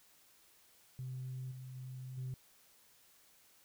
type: tone with level steps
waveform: sine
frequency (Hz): 128.9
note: C3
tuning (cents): -26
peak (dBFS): -39 / -45 / -43 / -37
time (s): 0.99-2.34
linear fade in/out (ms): 0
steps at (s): 1.51 / 1.75 / 2.17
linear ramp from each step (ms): 10
effects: tanh soft clip ceiling -36 dBFS + white hiss -66 dBFS RMS until 3.64 s